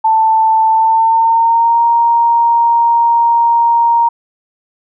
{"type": "tone with pitch glide", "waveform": "sine", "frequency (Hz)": [885, 933.8], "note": ["A5", "A#5"], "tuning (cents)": [10, 3], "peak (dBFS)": -7, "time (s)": [0.04, 4.09], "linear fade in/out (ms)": 10, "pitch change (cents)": 93, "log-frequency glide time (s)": [0.69, 1.82], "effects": []}